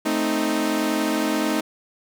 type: chord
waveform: sawtooth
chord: A diminished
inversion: none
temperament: equal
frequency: 220 / 261.6 / 311.1 Hz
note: A3 / C4 / Eb4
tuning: 0 / 0 / 0 cents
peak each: -22 / -23 / -19 dBFS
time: 0.05-1.61 s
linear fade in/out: 10 ms
effects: none